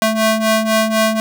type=ring-modulated tone; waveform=sawtooth; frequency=440 Hz; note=A4; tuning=in tune; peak=-6 dBFS; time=0.02-1.2 s; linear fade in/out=0 ms; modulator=222 Hz; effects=none